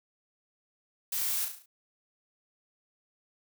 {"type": "noise with echo", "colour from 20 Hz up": "blue", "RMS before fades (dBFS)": -32, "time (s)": [1.12, 1.45], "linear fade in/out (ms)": 5, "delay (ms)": 35, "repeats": 6, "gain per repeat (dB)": -5, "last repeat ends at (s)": 1.66, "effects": []}